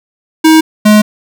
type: tone pair in turn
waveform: square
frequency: 317.5 / 211.5 Hz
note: D#4 / G#3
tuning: +35 / +32 cents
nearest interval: perfect fifth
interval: 703 cents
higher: first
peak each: -3 dBFS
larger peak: neither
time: 0.44-0.61 / 0.85-1.02 s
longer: neither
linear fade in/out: 10 ms
effects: none